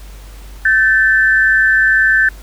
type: tone pair together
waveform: sine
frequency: 1538 / 1760 Hz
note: G6 / A6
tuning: -33 / 0 cents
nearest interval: major second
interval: 233 cents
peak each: -11 dBFS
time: 0.65-2.29 s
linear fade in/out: 5 ms
effects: added 49 Hz sine -31 dBFS peak until 2.42 s + pink hiss -42 dBFS RMS until 2.42 s